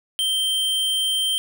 square tone, 3136 Hz, G7, in tune, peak -20 dBFS, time 0.19-1.38 s, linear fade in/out 0 ms, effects none

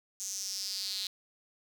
square tone with high-pass filter sweep, 98 Hz, G2, in tune, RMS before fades -37 dBFS, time 0.2-1.07 s, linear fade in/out 0 ms, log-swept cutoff 6500 to 4000 Hz, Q 5.9, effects none

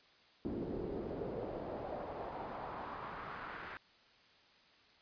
brown noise with band-pass filter sweep, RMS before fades -43 dBFS, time 0.45-3.77 s, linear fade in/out 0 ms, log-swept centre 310 to 1600 Hz, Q 2.2, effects white hiss -65 dBFS RMS until 5.01 s + resampled to 11025 Hz

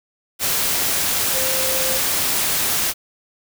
sine tone in noise, 525 Hz, C5, 6 cents sharp, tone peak -26 dBFS, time 1.32-2.01 s, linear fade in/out 50 ms, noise white, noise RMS -20 dBFS, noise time 0.39-2.94 s, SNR -9 dB, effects none

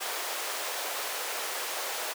pink high-pass noise, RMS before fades -34 dBFS, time 0-2.14 s, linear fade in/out 20 ms, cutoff 490 Hz, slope 24 dB/octave, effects none

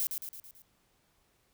violet noise with echo, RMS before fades -31 dBFS, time 0-0.07 s, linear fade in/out 0 ms, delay 110 ms, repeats 5, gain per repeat -5 dB, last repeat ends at 0.62 s, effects pink hiss -71 dBFS RMS until 1.53 s

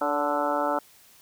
harmonic tone with a mistuned harmonic, 146.83 Hz, D3, in tune, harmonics 2 / 3 / 4 / 5 / 6 / 7 / 8 / 9 / 10, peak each -32 / -37 / -28 / -32 / -29 / -35 / -39 / -30 / -40 dBFS, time 0.01-0.79 s, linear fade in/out 5 ms, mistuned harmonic 4, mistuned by -31 cents, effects white hiss -55 dBFS RMS until 1.21 s

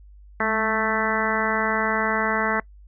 harmonic tone with a mistuned harmonic, 220 Hz, A3, in tune, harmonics 1 / 2 / 3 / 4 / 5 / 6 / 7 / 8 / 9, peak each -29 / -29 / -29 / -29 / -29 / -29 / -29 / -29 / -29 dBFS, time 0.4-2.6 s, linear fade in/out 2 ms, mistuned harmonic 1, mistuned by -52 cents, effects noise-tail reverb RT60 0.1 s tail -23 dB re dry + added 50 Hz sine -44 dBFS peak until 2.87 s

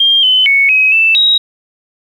sine tone with pitch steps, 3202 / 3037 / 2215 / 2540 / 2649 / 3814 Hz, G7 / F#7 / C#7 / D#7 / E7 / A#7, +36 / +44 / -2 / +35 / +8 / +39 cents, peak -6 dBFS, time 0-1.38 s, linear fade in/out 5 ms, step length 230 ms, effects 7-bit

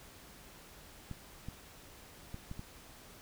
clicks, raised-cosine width 5 ms, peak -29 dBFS, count 5, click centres 1.113 / 1.486 / 2.344 / 2.514 / 2.594 s, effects pink hiss -55 dBFS RMS until 3.21 s

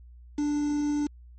triangle tone with quantisation, 293.7 Hz, D4, in tune, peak -22 dBFS, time 0.38-1.07 s, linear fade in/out 5 ms, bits 7, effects added 60 Hz sine -46 dBFS peak until 1.38 s + MP3 32 kbps

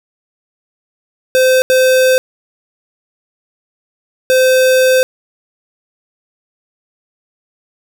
square tone bursts at uneven times, 516 Hz, C5, 24 cents flat, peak -8 dBFS, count 3, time 1.35-1.62 / 1.7-2.18 / 4.3-5.03 s, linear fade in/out 0 ms, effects none

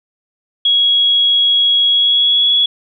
sine tone with pitch glide, 3322 to 3368 Hz, G#7 to G#7, 0 to +24 cents, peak -9 dBFS, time 0.65-2.66 s, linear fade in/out 5 ms, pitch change +24 cents, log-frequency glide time 1.87-2.49 s, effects none

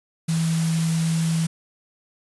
sine tone in noise, 163.3 Hz, E3, 16 cents flat, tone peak -19 dBFS, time 0.28-1.47 s, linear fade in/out 10 ms, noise white, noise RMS -32 dBFS, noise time 0.28-1.47 s, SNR +10 dB, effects resampled to 24000 Hz

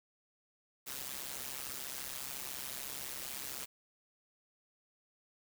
white noise with amplitude modulation, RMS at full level -39 dBFS, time 0.86-3.66 s, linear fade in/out 20 ms, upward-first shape sine, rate 134 Hz, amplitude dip 85%, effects none

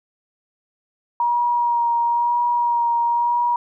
sine tone with vibrato, 950 Hz, A#5, 33 cents sharp, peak -16 dBFS, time 1.2-3.56 s, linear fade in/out 2 ms, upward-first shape sine, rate 1 Hz, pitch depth 17 cents each way, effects none

